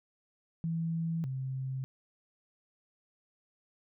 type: tone pair in turn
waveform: sine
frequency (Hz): 164.81 / 132.05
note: E3 / C3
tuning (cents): 0 / +16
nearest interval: major third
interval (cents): 384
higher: first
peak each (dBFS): -30 / -33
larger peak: first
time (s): 0.64-1.24 / 1.24-1.84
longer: neither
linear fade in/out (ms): 0
effects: none